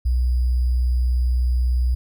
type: tone with sample-and-hold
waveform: sine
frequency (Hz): 61.74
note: B1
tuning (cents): 0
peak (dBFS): -16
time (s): 0.05-1.95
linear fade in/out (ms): 10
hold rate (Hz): 4900
effects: none